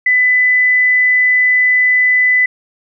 sine tone, 2000 Hz, B6, 21 cents sharp, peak -8 dBFS, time 0.06-2.46 s, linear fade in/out 5 ms, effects none

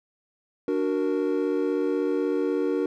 triangle chord, D augmented, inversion none, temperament equal, 293.7 / 370 / 466.2 Hz, D4 / F#4 / A#4, 0 / 0 / 0 cents, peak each -25 dBFS, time 0.68-2.86 s, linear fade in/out 2 ms, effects none

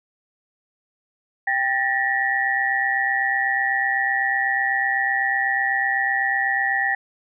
sine tone cluster, 787 / 1778 / 1906 Hz, G5 / A6 / A#6, +7 / +18 / +38 cents, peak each -25 / -23 / -22 dBFS, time 1.47-6.95 s, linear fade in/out 5 ms, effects none

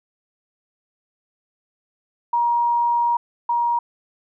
sine tone pair in turn, 948 / 948 Hz, A#5 / A#5, +29 / +29 cents, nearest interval unison, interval 0 cents, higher neither, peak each -16 / -17 dBFS, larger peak first, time 2.33-3.17 / 3.49-3.79 s, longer first, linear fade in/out 5 ms, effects none

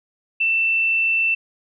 sine tone, 2673 Hz, E7, 23 cents sharp, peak -16 dBFS, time 0.4-1.35 s, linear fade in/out 10 ms, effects none

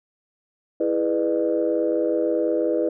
sine chord, E dominant seventh, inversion none, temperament equal with one note detuned, 329.6 / 415.3 / 493.9 / 602.8 Hz, E4 / G#4 / B4 / D5, 0 / 0 / 0 / +45 cents, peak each -23 / -27 / -23 / -25 dBFS, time 0.8-2.89 s, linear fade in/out 5 ms, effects tanh soft clip ceiling -10 dBFS

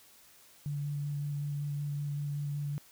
sine tone with vibrato, 144.7 Hz, D3, 25 cents flat, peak -32 dBFS, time 0.66-2.78 s, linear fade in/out 0 ms, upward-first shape square, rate 5.3 Hz, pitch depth 10 cents each way, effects white hiss -59 dBFS RMS until 2.91 s

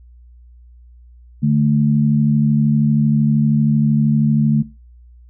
sine tone pair together, 147.14 / 220 Hz, D3 / A3, +4 / 0 cents, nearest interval perfect fifth, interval 696 cents, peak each -14 / -15 dBFS, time 1.42-4.63 s, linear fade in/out 20 ms, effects noise-tail reverb RT60 0.3 s tail -19 dB re dry + added 60 Hz sine -41 dBFS peak until 5.29 s

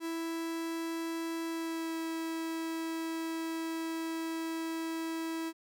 45% pulse tone with pitch glide, 329.6 to 326.2 Hz, E4 to E4, 0 to -18 cents, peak -34 dBFS, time 0-5.53 s, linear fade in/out 50 ms, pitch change -18 cents, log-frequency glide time 1.46-1.96 s, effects none

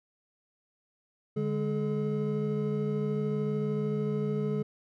triangle tone cluster, 146.9 / 206.2 / 427.3 Hz, D3 / G#3 / G#4, +1 / -12 / +49 cents, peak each -30 dBFS, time 1.36-4.63 s, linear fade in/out 10 ms, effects none

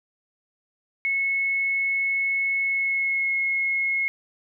sine tone with pitch glide, 2193 to 2169 Hz, C#7 to C#7, -19 to -38 cents, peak -21 dBFS, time 1.05-4.08 s, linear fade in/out 0 ms, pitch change -19 cents, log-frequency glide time 2.62-3.34 s, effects none

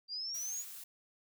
sine exponential sweep, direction up, 4693 to 6990 Hz, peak -37 dBFS, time 0.08-0.65 s, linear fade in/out 50 ms
blue noise, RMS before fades -48 dBFS, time 0.34-0.84 s, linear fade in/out 5 ms
effects none

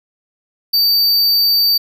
square tone, 4616 Hz, D8, 31 cents flat, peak -11 dBFS, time 0.73-1.78 s, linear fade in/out 10 ms, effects none

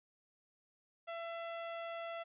sawtooth tone, 671 Hz, E5, 31 cents sharp, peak -37 dBFS, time 1.07-2.24 s, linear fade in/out 20 ms, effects resampled to 8000 Hz + 13-bit

